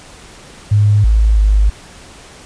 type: tone with pitch steps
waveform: sine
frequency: 103.9 / 54 / 51.4 Hz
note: G#2 / A1 / G#1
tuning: +1 / -32 / -17 cents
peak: -7 dBFS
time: 0.71-1.7 s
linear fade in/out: 10 ms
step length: 330 ms
effects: pink hiss -38 dBFS RMS until 2.45 s + resampled to 22050 Hz